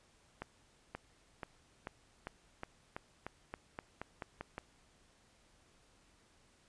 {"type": "accelerating click train", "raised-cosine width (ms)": 0.5, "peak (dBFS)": -26, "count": 14, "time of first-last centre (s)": [0.42, 4.581], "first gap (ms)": 530, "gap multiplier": 0.91, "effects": ["pink hiss -68 dBFS RMS until 6.68 s", "resampled to 22050 Hz"]}